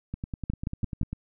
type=two click trains; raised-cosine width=5 ms; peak=-20 / -16 dBFS; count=11 / 4; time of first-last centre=0.14-1.13 / 0.5-1.014 s; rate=10.1 / 5.84 Hz; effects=none